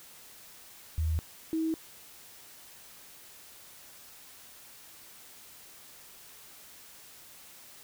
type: tone pair in turn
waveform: sine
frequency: 79.7 / 321.1 Hz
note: D#2 / E4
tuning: +42 / -45 cents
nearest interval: 2 octaves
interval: 2413 cents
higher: second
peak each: -26 / -27 dBFS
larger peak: first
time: 0.98-1.19 / 1.53-1.74 s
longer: neither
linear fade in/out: 0 ms
effects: white hiss -52 dBFS RMS until 7.83 s